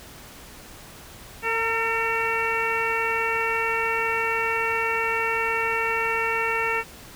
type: harmonic tone with a mistuned harmonic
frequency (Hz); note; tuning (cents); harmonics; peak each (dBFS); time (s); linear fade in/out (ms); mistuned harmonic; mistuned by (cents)
452.6; A4; +49; 1 / 2 / 3 / 4 / 5 / 6; -29 / -29 / -29 / -29 / -29 / -29; 1.42-6.84; 50; 2; +22
effects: pink hiss -44 dBFS RMS until 7.15 s